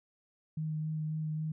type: tone with vibrato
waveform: sine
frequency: 155.56 Hz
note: D#3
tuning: in tune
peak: -32 dBFS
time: 0.57-1.52 s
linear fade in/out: 5 ms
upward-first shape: sine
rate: 3.7 Hz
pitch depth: 13 cents each way
effects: none